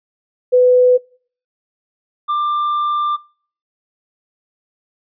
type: tone pair in turn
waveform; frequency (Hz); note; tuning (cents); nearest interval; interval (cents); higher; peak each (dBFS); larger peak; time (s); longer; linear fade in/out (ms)
sine / triangle; 499.5 / 1188; B4 / D6; +20 / +20; octave + minor third; 1500; second; -7 / -13; first; 0.52-0.98 / 2.28-3.17; second; 20
effects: noise-tail reverb RT60 0.5 s tail -25 dB re dry + resampled to 11025 Hz